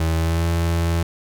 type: tone with pitch glide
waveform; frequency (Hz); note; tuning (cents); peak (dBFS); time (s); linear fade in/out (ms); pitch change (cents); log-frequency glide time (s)
35% pulse; 81.2 to 83.97; E2 to E2; -26 to +33; -16; 0-1.03; 5; +59; 0.15-0.46
effects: none